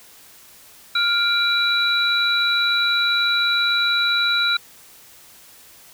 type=tone cluster; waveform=sine; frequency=1401 / 2364 / 3926 Hz; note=F6 / D7 / B7; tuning=+5 / +11 / -11 cents; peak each=-20 / -26 / -19 dBFS; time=0.95-4.57 s; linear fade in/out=5 ms; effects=white hiss -47 dBFS RMS until 5.93 s